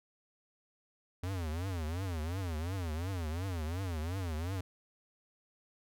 square tone with vibrato, 86.2 Hz, F2, 22 cents flat, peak -35 dBFS, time 1.23-4.61 s, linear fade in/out 5 ms, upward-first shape triangle, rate 2.8 Hz, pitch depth 250 cents each way, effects none

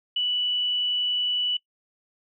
sine tone with frequency modulation, 2960 Hz, F#7, in tune, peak -22 dBFS, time 0.16-1.57 s, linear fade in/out 5 ms, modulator 30.8 Hz, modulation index 0.29, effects noise-tail reverb RT60 0.1 s tail -22 dB re dry

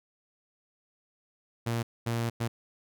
sawtooth tone bursts at uneven times, 116.54 Hz, A#2, in tune, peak -24 dBFS, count 3, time 1.66-1.83 / 2.06-2.3 / 2.4-2.48 s, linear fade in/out 10 ms, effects none

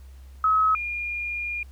sine tone pair in turn, 1281 / 2418 Hz, E6 / D7, -50 / +50 cents, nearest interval major seventh, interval 1100 cents, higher second, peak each -17 / -27 dBFS, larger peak first, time 0.44-0.75 / 0.75-1.63 s, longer second, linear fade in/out 2 ms, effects added 66 Hz sine -42 dBFS peak until 1.71 s + pink hiss -60 dBFS RMS until 1.71 s

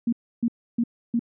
sine tone bursts, 234.6 Hz, A#3, 11 cents sharp, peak -19 dBFS, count 4, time 0.07-1.194 s, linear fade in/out 5 ms, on 56 ms, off 300 ms, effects none

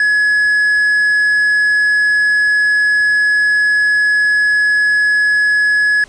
triangle tone, 1691 Hz, G#6, 31 cents sharp, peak -8 dBFS, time 0-6.04 s, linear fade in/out 2 ms, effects pink hiss -44 dBFS RMS until 6.08 s + resampled to 22050 Hz

